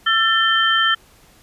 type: tone cluster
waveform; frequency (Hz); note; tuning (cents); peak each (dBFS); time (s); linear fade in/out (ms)
sine; 1343 / 1780 / 3117; E6 / A6 / G7; +32 / +20 / -11; -18; 0.06-0.95; 10
effects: pink hiss -51 dBFS RMS until 1.42 s + resampled to 32000 Hz